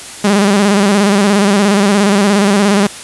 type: tone with vibrato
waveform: sawtooth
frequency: 201.4 Hz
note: G3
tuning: 47 cents sharp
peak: -4 dBFS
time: 0.24-2.87 s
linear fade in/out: 5 ms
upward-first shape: square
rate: 17 Hz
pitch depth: 57 cents each way
effects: white hiss -29 dBFS RMS until 3.03 s + resampled to 24000 Hz